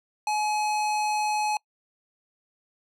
square tone with low-pass filter, 847 Hz, G#5, 34 cents sharp, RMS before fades -26 dBFS, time 0.27-1.57 s, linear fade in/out 2 ms, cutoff 8600 Hz, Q 0.89, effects noise-tail reverb RT60 0.1 s tail -26 dB re dry

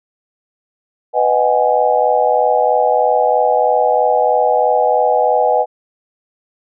sine chord, G# minor seventh, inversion first, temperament just, 498.4 / 623 / 747.5 / 830.6 Hz, B4 / D#5 / F#5 / G#5, +16 / +2 / +17 / 0 cents, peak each -16 dBFS, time 1.13-5.66 s, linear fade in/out 50 ms, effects none

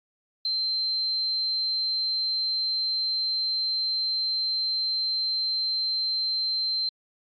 sine tone, 4120 Hz, C8, 28 cents flat, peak -24 dBFS, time 0.45-6.89 s, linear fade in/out 2 ms, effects Opus 48 kbps

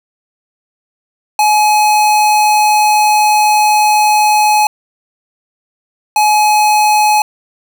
square tone pair in turn, 846 / 846 Hz, G#5 / G#5, +32 / +32 cents, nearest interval unison, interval 0 cents, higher neither, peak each -8 dBFS, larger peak neither, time 1.39-4.67 / 6.16-7.22 s, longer first, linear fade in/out 2 ms, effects none

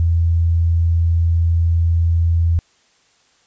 sine tone, 83.8 Hz, E2, 29 cents sharp, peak -12 dBFS, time 0-2.59 s, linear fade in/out 0 ms, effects white hiss -57 dBFS RMS until 3.46 s + resampled to 16000 Hz

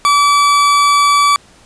40% pulse tone, 1151 Hz, D6, 35 cents flat, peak -7 dBFS, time 0.05-1.36 s, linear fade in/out 0 ms, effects pink hiss -45 dBFS RMS until 1.65 s + resampled to 22050 Hz

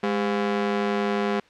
sawtooth ring-modulated tone, 305.5 Hz, D#4, 32 cents flat, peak -15 dBFS, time 0.03-1.4 s, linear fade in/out 5 ms, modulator 97.1 Hz, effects white hiss -55 dBFS RMS until 1.49 s + low-pass 3000 Hz 12 dB/octave

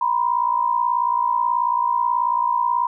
sine tone pair together, 959.6 / 1018 Hz, A#5 / C6, +50 / -48 cents, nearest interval minor second, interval 102 cents, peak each -19 / -21 dBFS, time 0.01-2.87 s, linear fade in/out 5 ms, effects none

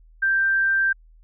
sine tone, 1574 Hz, G6, 7 cents sharp, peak -17 dBFS, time 0.22-0.93 s, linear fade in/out 10 ms, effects added 40 Hz sine -48 dBFS peak until 1.23 s

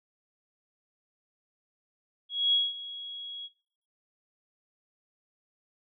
sine tone with ADSR envelope, 3322 Hz, G#7, in tune, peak -20 dBFS, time 2.29-3.49 s, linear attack 240 ms, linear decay 200 ms, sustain -17 dB, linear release 38 ms, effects noise-tail reverb RT60 0.6 s tail -20 dB re dry

